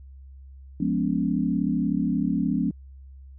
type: chord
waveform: sine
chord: C# dominant seventh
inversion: first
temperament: equal with one note detuned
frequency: 174.61 / 207.7 / 246.9 / 283.5 Hz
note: E#3 / G#3 / B3 / C#4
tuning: 0 / 0 / 0 / +39 cents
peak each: -27 dBFS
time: 0.8-2.71 s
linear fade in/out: 5 ms
effects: added 67 Hz sine -42 dBFS peak until 3.38 s